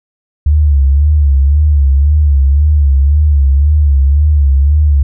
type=tone with vibrato; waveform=sine; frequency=71.7 Hz; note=D2; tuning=41 cents flat; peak=-5 dBFS; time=0.46-5.03 s; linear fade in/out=5 ms; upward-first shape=sine; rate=1.9 Hz; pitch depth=95 cents each way; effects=none